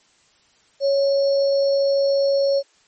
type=tone with sample-and-hold; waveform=sine; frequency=554.4 Hz; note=C#5; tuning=in tune; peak=-15 dBFS; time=0.8-2.63 s; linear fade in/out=50 ms; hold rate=4900 Hz; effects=white hiss -58 dBFS RMS until 2.87 s + MP3 32 kbps